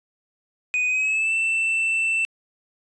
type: tone with pitch glide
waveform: triangle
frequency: 2489 to 2668 Hz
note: D#7 to E7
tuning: 0 to +20 cents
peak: -18 dBFS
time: 0.74-2.25 s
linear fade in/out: 0 ms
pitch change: +120 cents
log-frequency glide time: 0.87-1.34 s
effects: resampled to 22050 Hz